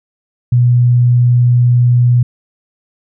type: tone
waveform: sine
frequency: 122.2 Hz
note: B2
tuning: 18 cents flat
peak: -6 dBFS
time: 0.52-2.23 s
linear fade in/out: 5 ms
effects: none